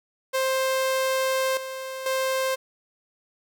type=tone with level steps; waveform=sawtooth; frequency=526 Hz; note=C5; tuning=9 cents sharp; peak=-18 / -28 / -19 dBFS; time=0.33-2.56 s; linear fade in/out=20 ms; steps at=1.57 / 2.06 s; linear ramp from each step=2 ms; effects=none